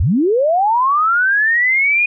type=linear sweep; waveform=sine; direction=up; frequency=58.27 to 2471 Hz; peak=-11 dBFS; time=0-2.06 s; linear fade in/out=5 ms; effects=none

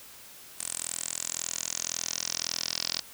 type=tone with band-pass filter sweep; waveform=10% pulse; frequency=41.88 Hz; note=E1; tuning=28 cents sharp; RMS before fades=-34 dBFS; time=0.58-3.01 s; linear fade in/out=20 ms; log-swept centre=8700 to 4900 Hz; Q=4.7; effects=white hiss -49 dBFS RMS until 3.13 s

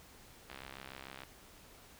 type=click train; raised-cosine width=0.3 ms; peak=-30 dBFS; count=50; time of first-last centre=0.5-1.235 s; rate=66.7 Hz; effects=pink hiss -58 dBFS RMS until 1.99 s

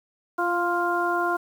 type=harmonic tone with a mistuned harmonic; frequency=350 Hz; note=F4; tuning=4 cents sharp; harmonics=1 / 2 / 3 / 4; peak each=-27 / -27 / -27 / -27 dBFS; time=0.38-1.37 s; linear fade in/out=10 ms; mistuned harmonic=1; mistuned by=-19 cents; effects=8-bit

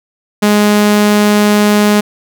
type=tone; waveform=sawtooth; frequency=208.2 Hz; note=G#3; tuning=5 cents sharp; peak=-3 dBFS; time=0.42-2.01 s; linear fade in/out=10 ms; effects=none

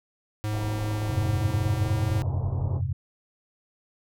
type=tone with pitch glide; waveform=square; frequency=106.3 to 107.35 Hz; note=G#2 to A2; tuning=+41 to -42 cents; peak=-27 dBFS; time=0.44-2.22 s; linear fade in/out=0 ms; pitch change=+17 cents; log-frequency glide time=1.82-1.89 s
type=low-pass noise; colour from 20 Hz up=pink; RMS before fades=-37 dBFS; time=0.5-2.82 s; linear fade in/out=50 ms; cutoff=1000 Hz; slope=48 dB/octave
type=chord; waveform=sine; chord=F suspended second; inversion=none; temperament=just; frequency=87.31 / 98.22 / 130.96 Hz; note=F2 / G2 / C3; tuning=0 / +4 / +2 cents; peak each=-29 dBFS; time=1.09-2.93 s; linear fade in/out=10 ms
effects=none

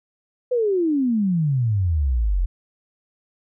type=exponential sweep; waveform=sine; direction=down; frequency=512 to 41.2 Hz; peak=-17 dBFS; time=0.51-2.46 s; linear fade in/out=10 ms; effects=none

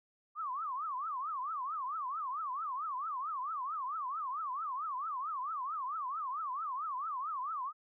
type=tone with vibrato; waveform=sine; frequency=1148 Hz; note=D6; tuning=40 cents flat; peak=-35 dBFS; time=0.35-7.73 s; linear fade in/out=50 ms; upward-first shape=triangle; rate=4.5 Hz; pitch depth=280 cents each way; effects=none

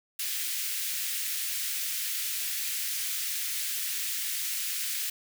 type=high-pass noise; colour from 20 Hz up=white; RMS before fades=-32 dBFS; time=0.19-5.1 s; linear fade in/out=5 ms; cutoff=1800 Hz; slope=24 dB/octave; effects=none

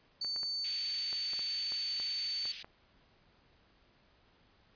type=tone; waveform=sine; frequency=4525 Hz; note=C#8; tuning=35 cents sharp; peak=-33 dBFS; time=0.21-2.52 s; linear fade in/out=5 ms
type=clicks; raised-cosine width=0.5 ms; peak=-33 dBFS; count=10; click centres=0.247 / 0.362 / 0.432 / 1.129 / 1.334 / 1.393 / 1.721 / 2 / 2.455 / 2.645 s
type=high-pass noise; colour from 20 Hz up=pink; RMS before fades=-43 dBFS; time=0.64-2.63 s; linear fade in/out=5 ms; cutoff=2400 Hz; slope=24 dB/octave
effects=pink hiss -67 dBFS RMS until 4.75 s + resampled to 11025 Hz

